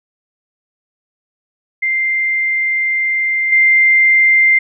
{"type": "tone with level steps", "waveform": "sine", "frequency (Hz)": 2093, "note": "C7", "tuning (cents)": 0, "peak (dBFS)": [-13, -7], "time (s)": [1.82, 4.59], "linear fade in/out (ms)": 10, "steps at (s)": 3.52, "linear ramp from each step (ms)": 5, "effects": []}